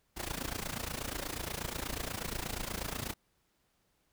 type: noise with amplitude modulation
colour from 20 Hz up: pink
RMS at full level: -35 dBFS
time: 0.16-3.14 s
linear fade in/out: 20 ms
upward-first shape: sine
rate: 28.3 Hz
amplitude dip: 85%
effects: pink hiss -75 dBFS RMS until 4.12 s